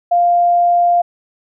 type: tone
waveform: sine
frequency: 698.5 Hz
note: F5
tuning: in tune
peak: -9 dBFS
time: 0.11-1.02 s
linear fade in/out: 10 ms
effects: none